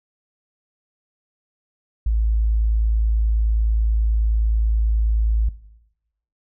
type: tone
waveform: sine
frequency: 54.7 Hz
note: A1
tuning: 9 cents flat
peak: -16 dBFS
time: 2.06-5.49 s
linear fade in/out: 5 ms
effects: noise-tail reverb RT60 0.9 s tail -17 dB re dry